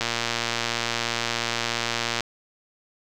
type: click train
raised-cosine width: 0.2 ms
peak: -7 dBFS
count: 258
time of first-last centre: 0.01-2.207 s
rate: 117 Hz
effects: none